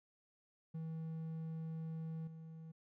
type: tone with level steps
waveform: triangle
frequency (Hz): 161.2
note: E3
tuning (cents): -38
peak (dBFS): -39 / -47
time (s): 0.74-2.72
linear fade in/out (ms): 10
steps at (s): 2.27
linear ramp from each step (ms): 5
effects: none